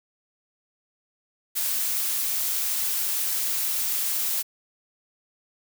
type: noise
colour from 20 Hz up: blue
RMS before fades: -26 dBFS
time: 1.55-4.43 s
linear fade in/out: 20 ms
effects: none